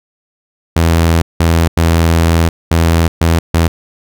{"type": "tone bursts at uneven times", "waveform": "sawtooth", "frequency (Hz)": 82.9, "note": "E2", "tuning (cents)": 10, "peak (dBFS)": -4, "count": 6, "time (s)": [[0.76, 1.22], [1.4, 1.68], [1.77, 2.49], [2.71, 3.08], [3.21, 3.39], [3.54, 3.68]], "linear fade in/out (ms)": 5, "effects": []}